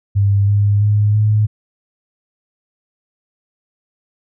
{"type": "tone with pitch steps", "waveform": "sine", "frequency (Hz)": [100, 102.16, 104.37, 106.62], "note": ["G2", "G#2", "G#2", "G#2"], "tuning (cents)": [35, -28, 9, 46], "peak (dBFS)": -10, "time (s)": [0.15, 1.47], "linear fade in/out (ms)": 20, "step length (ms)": 330, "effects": []}